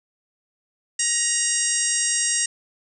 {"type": "harmonic tone", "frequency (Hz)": 945, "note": "A#5", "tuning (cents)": 23, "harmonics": [2, 3, 4, 5, 6, 7, 8, 9], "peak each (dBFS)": [-30, -32, -36, -34, -26, -28, -27, -24], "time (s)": [0.99, 2.46], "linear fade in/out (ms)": 5, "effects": []}